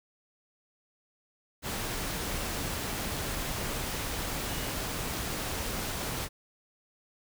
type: tone in noise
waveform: sine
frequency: 2900 Hz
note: F#7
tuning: 35 cents flat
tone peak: -45 dBFS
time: 4.46-4.71 s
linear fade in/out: 50 ms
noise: pink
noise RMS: -34 dBFS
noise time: 1.62-6.29 s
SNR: -14 dB
effects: none